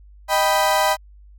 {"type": "chord", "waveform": "35% pulse", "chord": "Eb augmented", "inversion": "none", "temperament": "equal", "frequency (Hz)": [622.3, 784, 987.8], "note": ["Eb5", "G5", "B5"], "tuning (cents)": [0, 0, 0], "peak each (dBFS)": [-19, -19, -18], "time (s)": [0.28, 0.97], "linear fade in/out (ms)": 50, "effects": ["added 50 Hz sine -43 dBFS peak until 1.38 s"]}